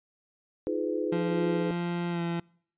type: chord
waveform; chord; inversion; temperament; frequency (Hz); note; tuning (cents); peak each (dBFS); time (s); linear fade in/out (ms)
sine; F half-diminished seventh; third; just; 314.3 / 349.2 / 419.1 / 502.9; Eb4 / F4 / Ab4 / Cb5; +18 / 0 / +16 / +31; -32 / -33 / -32 / -33; 0.67-1.71; 0
type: tone with pitch glide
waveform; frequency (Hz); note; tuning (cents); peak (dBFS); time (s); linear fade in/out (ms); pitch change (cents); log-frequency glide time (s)
30% pulse; 173.4 to 170.03; F3 to F3; -12 to -46; -26; 1.12-2.4; 5; -34; 2.1-2.21
effects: noise-tail reverb RT60 0.6 s tail -26 dB re dry + resampled to 8000 Hz